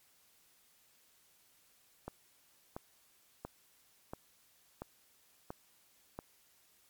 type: click train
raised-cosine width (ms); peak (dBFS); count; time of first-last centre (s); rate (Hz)
1; -27; 7; 2.08-6.19; 1.46
effects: white hiss -68 dBFS RMS until 6.89 s + MP3 96 kbps